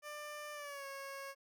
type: tone with pitch glide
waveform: 15% pulse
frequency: 595 to 548.8 Hz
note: D5 to C#5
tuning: +22 to -17 cents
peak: -38 dBFS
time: 0.02-1.35 s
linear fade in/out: 50 ms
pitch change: -139 cents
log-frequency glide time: 0.53-0.86 s
effects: none